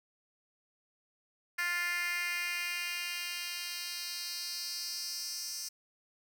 10% pulse tone with high-pass filter sweep, 350.2 Hz, F4, 5 cents sharp, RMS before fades -37 dBFS, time 1.58-5.69 s, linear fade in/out 10 ms, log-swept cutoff 1800 to 6000 Hz, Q 2.7, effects none

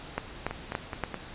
two click trains, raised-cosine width 0.5 ms, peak -13 / -18 dBFS, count 4 / 4, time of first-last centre 0.18-1.037 / 0.51-1.143 s, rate 3.5 / 4.74 Hz, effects pink hiss -44 dBFS RMS until 1.34 s + resampled to 8000 Hz

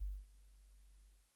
sine tone with ADSR envelope, 48.82 Hz, G1, 6 cents flat, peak -37 dBFS, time 0-1.31 s, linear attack 21 ms, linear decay 230 ms, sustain -23 dB, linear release 240 ms, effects white hiss -75 dBFS RMS until 1.35 s + Opus 24 kbps

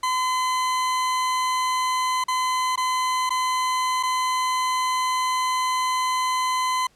40% pulse tone with dropouts, 1020 Hz, C6, 44 cents flat, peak -20 dBFS, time 0.03-6.87 s, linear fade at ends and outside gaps 5 ms, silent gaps 2.24-2.282 / 2.759-2.775 / 3.294-3.304 / 4.029-4.033 s, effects pink hiss -60 dBFS RMS until 6.95 s + low-pass 10000 Hz 12 dB/octave

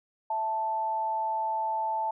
sine tone pair together, 659.3 / 880.1 Hz, E5 / A5, 0 / 0 cents, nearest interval perfect fourth, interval 500 cents, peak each -36 / -27 dBFS, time 0.3-2.11 s, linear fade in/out 5 ms, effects none

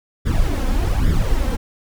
brown noise with flanger, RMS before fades -17 dBFS, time 0.25-1.57 s, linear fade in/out 20 ms, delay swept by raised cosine 0.57 to 3.87 ms, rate 1.2 Hz, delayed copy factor +0.75, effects none

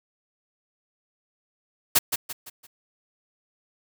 white noise with echo, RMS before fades -17 dBFS, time 1.95-1.99 s, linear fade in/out 10 ms, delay 170 ms, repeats 4, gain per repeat -8 dB, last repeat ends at 2.67 s, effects none

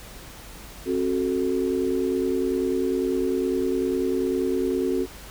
sine chord, F# diminished, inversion second, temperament equal with one note detuned, 267.7 / 370 / 440 Hz, C4 / F#4 / A4, +40 / 0 / 0 cents, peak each -26 / -24 / -28 dBFS, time 0.85-5.07 s, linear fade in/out 50 ms, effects added 50 Hz sine -45 dBFS peak until 5.3 s + pink hiss -43 dBFS RMS until 5.3 s

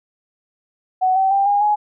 sine tone with pitch steps, 746 / 767.9 / 790.4 / 813.5 / 837.4 Hz, F#5 / G5 / G5 / G#5 / G#5, +14 / -36 / +14 / -36 / +14 cents, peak -13 dBFS, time 1.01-1.76 s, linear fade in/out 20 ms, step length 150 ms, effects none

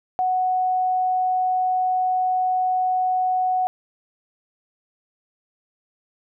sine tone, 740 Hz, F#5, in tune, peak -18 dBFS, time 0.19-3.67 s, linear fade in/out 0 ms, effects none

